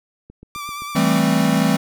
click train, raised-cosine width 3 ms, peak -27 dBFS, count 6, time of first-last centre 0.3-0.951 s, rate 7.68 Hz
sawtooth tone with vibrato, 1171 Hz, D6, 5 cents flat, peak -24 dBFS, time 0.55-1.19 s, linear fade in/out 0 ms, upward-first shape sine, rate 9.2 Hz, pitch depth 31 cents each way
square chord, A minor seventh, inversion second, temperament equal, 164.81 / 196 / 220 / 261.6 Hz, E3 / G3 / A3 / C4, 0 / 0 / 0 / 0 cents, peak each -21 dBFS, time 0.95-1.77 s, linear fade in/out 10 ms
effects none

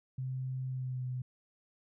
sine tone with pitch glide, 130 to 126.74 Hz, C3 to B2, -11 to +45 cents, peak -34 dBFS, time 0.18-1.22 s, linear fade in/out 5 ms, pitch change -44 cents, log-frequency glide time 0.68-1.06 s, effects none

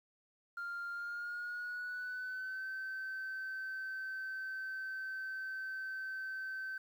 sine tone with pitch glide, 1396.9 to 1541 Hz, F6 to G6, 0 to -30 cents, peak -37 dBFS, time 0.57-6.78 s, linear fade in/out 5 ms, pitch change +170 cents, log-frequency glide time 0.92-2.66 s, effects tanh soft clip ceiling -37 dBFS + 11-bit

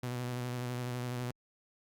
sawtooth tone with vibrato, 123.47 Hz, B2, in tune, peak -31 dBFS, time 0.03-1.31 s, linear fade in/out 5 ms, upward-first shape square, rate 12 Hz, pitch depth 23 cents each way, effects Opus 48 kbps

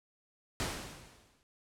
pink noise with exponential decay, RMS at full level -33 dBFS, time 0.6-1.43 s, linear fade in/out 0 ms, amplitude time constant 180 ms, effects low-pass 10000 Hz 12 dB/octave

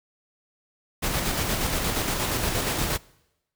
pink noise with tremolo, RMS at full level -25 dBFS, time 1.02-2.98 s, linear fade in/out 20 ms, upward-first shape square, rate 8.5 Hz, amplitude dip 30%, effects noise-tail reverb RT60 0.9 s tail -23 dB re dry

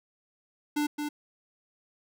square tone with echo, 295.9 Hz, D4, 13 cents sharp, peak -26 dBFS, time 0.76-0.87 s, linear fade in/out 10 ms, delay 220 ms, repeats 1, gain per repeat -5 dB, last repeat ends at 1.09 s, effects none

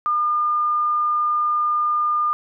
sine tone, 1209 Hz, D6, 50 cents sharp, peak -17 dBFS, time 0.06-2.33 s, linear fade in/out 0 ms, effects none

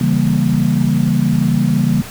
sine chord, C# diminished seventh, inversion none, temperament equal, 138.59 / 164.81 / 196 / 233.1 Hz, C#3 / E3 / G3 / Bb3, 0 / 0 / 0 / 0 cents, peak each -17 dBFS, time 0.01-2.02 s, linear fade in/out 2 ms, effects pink hiss -32 dBFS RMS until 2.1 s

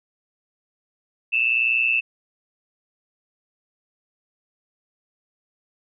sine tone with amplitude modulation, 2649 Hz, E7, 8 cents sharp, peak -14 dBFS, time 1.32-2.01 s, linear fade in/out 20 ms, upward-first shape sine, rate 121 Hz, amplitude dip 75%, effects none

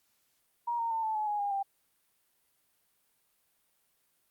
sine tone with pitch steps, 947 / 922.7 / 899 / 876 / 853.5 / 831.6 / 810.2 / 789.5 Hz, A#5 / A#5 / A5 / A5 / G#5 / G#5 / G#5 / G5, +27 / -18 / +37 / -8 / +47 / +2 / -43 / +12 cents, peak -29 dBFS, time 0.67-1.63 s, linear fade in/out 10 ms, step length 120 ms, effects white hiss -73 dBFS RMS until 4.3 s + Opus 48 kbps

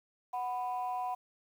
sine tone pair together, 740 / 992.9 Hz, F#5 / B5, 0 / +9 cents, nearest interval perfect fourth, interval 509 cents, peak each -33 / -36 dBFS, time 0.33-1.15 s, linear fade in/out 10 ms, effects tanh soft clip ceiling -28 dBFS + 10-bit

